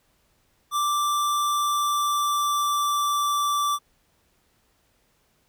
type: tone with pitch glide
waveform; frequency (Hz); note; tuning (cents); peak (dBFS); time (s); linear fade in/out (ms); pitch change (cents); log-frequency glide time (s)
square; 1174.7 to 1165.9; D6 to D6; 0 to -13; -22; 0.71-3.79; 50; -13; 1.45-3.44
effects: pink hiss -66 dBFS RMS until 5.48 s